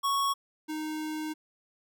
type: tone pair in turn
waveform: square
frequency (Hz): 1108.7 / 309.7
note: C#6 / D#4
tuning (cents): 0 / -8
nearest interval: octave + minor seventh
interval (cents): 2208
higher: first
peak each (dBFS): -26 / -33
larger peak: first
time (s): 0.03-0.34 / 0.68-1.34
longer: second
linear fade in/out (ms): 20
effects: none